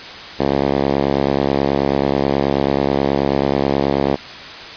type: tone with band-pass filter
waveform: 5% pulse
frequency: 69.3 Hz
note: C#2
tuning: in tune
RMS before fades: -17 dBFS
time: 0.39-4.16 s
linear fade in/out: 10 ms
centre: 350 Hz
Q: 0.58
effects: white hiss -32 dBFS RMS until 4.76 s + resampled to 11025 Hz